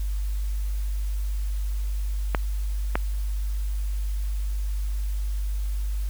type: clicks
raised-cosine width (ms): 0.5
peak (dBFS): -7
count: 2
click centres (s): 2.348 / 2.955
effects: added 50 Hz sine -24 dBFS peak until 6.09 s + white hiss -48 dBFS RMS until 6.09 s